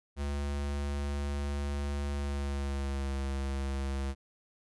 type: tone with pitch glide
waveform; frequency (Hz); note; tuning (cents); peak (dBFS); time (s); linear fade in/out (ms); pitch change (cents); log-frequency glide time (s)
square; 71.3 to 68.16; C#2 to C#2; +49 to -29; -32; 0.16-4.15; 50; -78; 2.12-3.15
effects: resampled to 24000 Hz